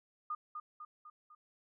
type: tone with echo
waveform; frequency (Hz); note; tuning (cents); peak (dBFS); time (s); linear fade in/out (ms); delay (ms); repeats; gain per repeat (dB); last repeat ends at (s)
sine; 1221; D#6; -33; -35; 0.3-0.35; 5; 250; 4; -5; 1.35
effects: none